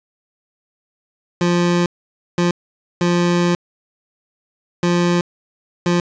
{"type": "tone bursts at uneven times", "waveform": "25% pulse", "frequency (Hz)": 174.61, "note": "F3", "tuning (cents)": 0, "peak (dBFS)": -10, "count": 5, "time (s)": [[1.41, 1.86], [2.38, 2.51], [3.01, 3.55], [4.83, 5.21], [5.86, 6]], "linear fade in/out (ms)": 2, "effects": ["resampled to 16000 Hz", "7-bit"]}